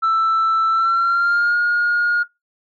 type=tone with pitch glide; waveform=sine; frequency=1326 to 1429.4 Hz; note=E6 to F6; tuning=+10 to +40 cents; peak=-12 dBFS; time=0.02-2.24 s; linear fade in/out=20 ms; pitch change=+130 cents; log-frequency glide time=0.69-1.56 s; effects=noise-tail reverb RT60 0.2 s tail -23 dB re dry + tanh soft clip ceiling -12 dBFS